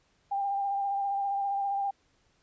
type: tone with vibrato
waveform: sine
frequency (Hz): 796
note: G5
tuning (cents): +26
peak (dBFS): -27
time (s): 0.31-1.91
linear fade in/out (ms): 10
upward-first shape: sine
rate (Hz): 15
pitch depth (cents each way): 23
effects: pink hiss -69 dBFS RMS until 2.42 s + resampled to 16000 Hz